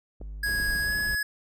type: tone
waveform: triangle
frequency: 51 Hz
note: G#1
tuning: 31 cents flat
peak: -33 dBFS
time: 0.2-0.95 s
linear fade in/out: 10 ms
type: clicks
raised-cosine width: 2 ms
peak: -28 dBFS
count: 4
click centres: 0.214 / 0.494 / 0.6 / 0.705 s
type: tone with pitch glide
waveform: square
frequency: 1657 to 1686 Hz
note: G#6 to G#6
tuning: -4 to +26 cents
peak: -26 dBFS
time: 0.43-1.23 s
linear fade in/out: 5 ms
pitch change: +30 cents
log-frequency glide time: 0.8-0.94 s
type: noise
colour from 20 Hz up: brown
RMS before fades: -36 dBFS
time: 0.46-1.15 s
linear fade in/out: 2 ms
effects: none